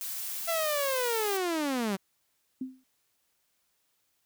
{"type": "noise", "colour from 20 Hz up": "blue", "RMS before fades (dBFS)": -36, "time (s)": [0.01, 1.37], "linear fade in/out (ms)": 0}
{"type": "linear sweep", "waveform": "sawtooth", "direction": "down", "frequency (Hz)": [679, 185], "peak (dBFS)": -24, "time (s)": [0.47, 1.97], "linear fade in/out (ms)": 20}
{"type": "tone with exponential decay", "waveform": "sine", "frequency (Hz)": 259.7, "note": "C4", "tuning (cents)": -13, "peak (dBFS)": -29, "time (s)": [2.61, 2.84], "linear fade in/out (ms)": 5, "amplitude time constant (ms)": 49}
{"effects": ["white hiss -74 dBFS RMS until 4.25 s"]}